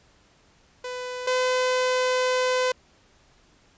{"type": "tone pair in turn", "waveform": "sawtooth", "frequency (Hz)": [500, 507.6], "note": ["B4", "B4"], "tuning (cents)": [21, 47], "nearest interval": "unison", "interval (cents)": 26, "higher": "second", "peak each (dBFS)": [-27, -17], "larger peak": "second", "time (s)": [[0.84, 1.27], [1.27, 2.72]], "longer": "second", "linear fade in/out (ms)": 5, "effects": ["pink hiss -59 dBFS RMS until 3.77 s", "resampled to 16000 Hz"]}